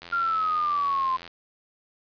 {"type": "click train", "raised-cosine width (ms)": 0.2, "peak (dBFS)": -23, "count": 109, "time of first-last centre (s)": [0.02, 1.277], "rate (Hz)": 85.9}
{"type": "exponential sweep", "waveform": "sine", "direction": "down", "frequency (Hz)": [1400, 1032], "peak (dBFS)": -22, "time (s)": [0.12, 1.17], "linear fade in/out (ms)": 10}
{"effects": ["resampled to 11025 Hz", "9-bit"]}